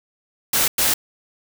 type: noise bursts at uneven times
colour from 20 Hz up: white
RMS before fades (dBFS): -18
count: 2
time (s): 0.53-0.68 / 0.78-0.94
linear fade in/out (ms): 5
effects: none